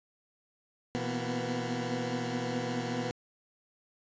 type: tone cluster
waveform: 20% pulse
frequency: 122.8 / 166.4 / 236.3 / 250.5 Hz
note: B2 / E3 / A#3 / B3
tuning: -9 / +17 / +24 / +25 cents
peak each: -32 / -36 / -32 / -31 dBFS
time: 0.95-3.11 s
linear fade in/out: 0 ms
effects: resampled to 16000 Hz